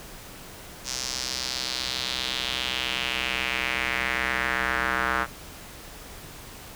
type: tone with band-pass filter sweep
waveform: square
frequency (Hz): 63.8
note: C2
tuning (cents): -43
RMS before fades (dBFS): -28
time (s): 0.84-5.27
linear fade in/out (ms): 50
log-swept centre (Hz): 5900 to 1400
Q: 2.7
effects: pink hiss -43 dBFS RMS until 6.75 s